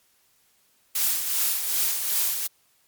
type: noise with tremolo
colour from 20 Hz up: blue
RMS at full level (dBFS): -22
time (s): 0.95-2.47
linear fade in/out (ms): 5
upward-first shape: triangle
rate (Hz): 2.6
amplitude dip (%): 55
effects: white hiss -64 dBFS RMS until 2.87 s + MP3 96 kbps